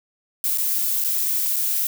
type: noise with dropouts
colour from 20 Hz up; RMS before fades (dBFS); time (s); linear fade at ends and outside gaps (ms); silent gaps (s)
violet; -22; 0.44-1.87; 1; 0.575-0.582 / 1.04-1.046 / 1.56-1.564
effects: none